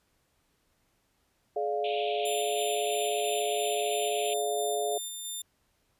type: chord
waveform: sine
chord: D diminished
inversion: second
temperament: equal with one note detuned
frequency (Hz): 422.6 / 587.3 / 698.5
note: Ab4 / D5 / F5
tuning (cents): +30 / 0 / 0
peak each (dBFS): -31 / -34 / -31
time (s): 1.56-4.98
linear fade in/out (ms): 5
type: band-pass noise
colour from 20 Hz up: pink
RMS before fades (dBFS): -39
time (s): 1.84-4.34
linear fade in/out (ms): 5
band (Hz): 2400 to 3700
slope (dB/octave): 96
type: tone with tremolo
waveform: 5% pulse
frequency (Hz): 3600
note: A7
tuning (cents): +39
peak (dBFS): -26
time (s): 2.25-5.42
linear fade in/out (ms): 5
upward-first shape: square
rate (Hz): 3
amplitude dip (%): 25
effects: pink hiss -72 dBFS RMS until 5.99 s + resampled to 32000 Hz